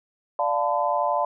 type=chord; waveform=sine; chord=B half-diminished seventh; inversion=first; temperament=equal with one note detuned; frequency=587.3 / 698.5 / 880 / 1013.2 Hz; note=D5 / F5 / A5 / B5; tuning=0 / 0 / 0 / +44 cents; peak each=-26 dBFS; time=0.39-1.25 s; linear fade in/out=2 ms; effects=none